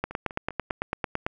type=two click trains; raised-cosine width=0.5 ms; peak=-11 / -23 dBFS; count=12 / 4; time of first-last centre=0.04-1.265 / 0.11-0.705 s; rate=8.98 / 5.04 Hz; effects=none